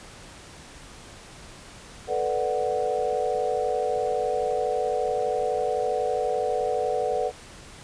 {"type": "chord", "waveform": "sine", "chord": "B minor seventh", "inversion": "third", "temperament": "equal with one note detuned", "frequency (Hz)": [440, 491.9, 587.3, 740], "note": ["A4", "B4", "D5", "F#5"], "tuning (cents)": [0, -7, 0, 0], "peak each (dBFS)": [-29, -27, -30, -28], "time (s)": [2.07, 7.32], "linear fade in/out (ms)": 50, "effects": ["pink hiss -45 dBFS RMS until 7.83 s", "resampled to 22050 Hz"]}